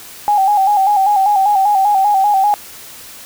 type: tone with vibrato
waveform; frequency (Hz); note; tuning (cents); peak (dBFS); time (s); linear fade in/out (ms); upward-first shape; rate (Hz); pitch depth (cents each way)
sine; 800; G5; +35; -9; 0.28-2.54; 0; square; 5.1; 62
effects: white hiss -35 dBFS RMS until 3.25 s